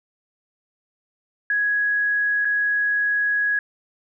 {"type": "tone with dropouts", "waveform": "sine", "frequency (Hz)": 1667, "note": "G#6", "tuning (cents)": 6, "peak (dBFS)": -18, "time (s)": [1.5, 3.59], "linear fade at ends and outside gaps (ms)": 2, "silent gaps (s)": [2.448, 2.452], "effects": []}